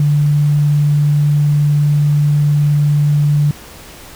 sine tone, 146.83 Hz, D3, in tune, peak -9 dBFS, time 0-3.51 s, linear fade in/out 2 ms, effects pink hiss -36 dBFS RMS until 4.15 s

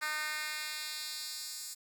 10% pulse tone with high-pass filter sweep, 305 Hz, D#4, 34 cents flat, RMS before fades -39 dBFS, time 0.01-1.75 s, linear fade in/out 20 ms, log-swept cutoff 1500 to 6700 Hz, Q 1.4, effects 10-bit

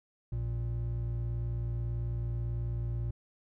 triangle tone pair together, 58.27 / 116.54 Hz, A#1 / A#2, 0 / 0 cents, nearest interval octave, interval 1200 cents, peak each -33 / -31 dBFS, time 0.32-3.11 s, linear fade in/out 5 ms, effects none

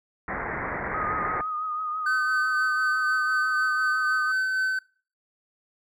white low-pass noise, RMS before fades -31 dBFS, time 0.28-1.41 s, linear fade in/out 2 ms, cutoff 2100 Hz, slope 96 dB/octave
sine tone with vibrato, 1244.5 Hz, D#6, in tune, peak -27 dBFS, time 0.94-4.32 s, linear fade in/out 5 ms, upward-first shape triangle, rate 6 Hz, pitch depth 45 cents each way
triangle tone with tremolo, 1526 Hz, G6, 47 cents flat, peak -20 dBFS, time 2.06-4.79 s, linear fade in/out 5 ms, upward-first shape sine, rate 4 Hz, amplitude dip 25%
effects noise-tail reverb RT60 0.4 s tail -21 dB re dry

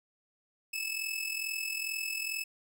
sawtooth tone with amplitude modulation, 2607 Hz, E7, 20 cents flat, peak -27 dBFS, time 0.73-2.44 s, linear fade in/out 10 ms, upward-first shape sine, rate 42.3 Hz, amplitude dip 65%, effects none

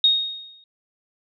sine tone with exponential decay, 3729 Hz, A#7, in tune, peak -11 dBFS, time 0.04-0.64 s, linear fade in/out 2 ms, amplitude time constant 130 ms, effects none

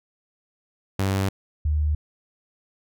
sawtooth / sine tone pair in turn, 96.9 / 75.42 Hz, G2 / D2, -20 / +47 cents, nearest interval major third, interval 433 cents, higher first, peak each -17 / -19 dBFS, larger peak first, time 0.99-1.29 / 1.65-1.95 s, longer neither, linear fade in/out 5 ms, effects none

